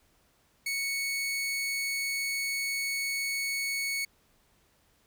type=tone; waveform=sawtooth; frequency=2217 Hz; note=C#7; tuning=in tune; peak=-26 dBFS; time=0.66-4.05 s; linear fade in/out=5 ms; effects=pink hiss -67 dBFS RMS until 5.06 s